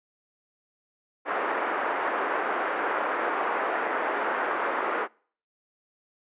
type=band-pass noise; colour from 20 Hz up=white; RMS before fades=-28 dBFS; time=1.25-5.08 s; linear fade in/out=50 ms; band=330 to 1600 Hz; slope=24 dB/octave; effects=noise-tail reverb RT60 0.5 s tail -26 dB re dry + resampled to 8000 Hz